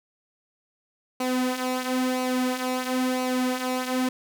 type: tone with flanger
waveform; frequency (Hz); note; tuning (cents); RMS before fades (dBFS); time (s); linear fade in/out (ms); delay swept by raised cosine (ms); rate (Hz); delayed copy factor
sawtooth; 254.5; C4; -48; -26; 1.2-4.09; 5; 0.58 to 4.58; 0.99; -0.6
effects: none